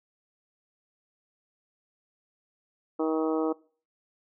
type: harmonic tone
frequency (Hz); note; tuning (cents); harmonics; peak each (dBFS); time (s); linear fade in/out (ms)
158.5; D#3; +32; 2 / 3 / 4 / 5 / 6 / 7 / 8; -27 / -29 / -36 / -37 / -40 / -40 / -40; 2.99-3.53; 10
effects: noise-tail reverb RT60 0.4 s tail -21 dB re dry